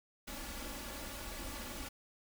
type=noise with comb filter; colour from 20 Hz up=pink; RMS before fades=-44 dBFS; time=0.27-1.89 s; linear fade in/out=10 ms; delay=3.5 ms; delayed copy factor=+0.75; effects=none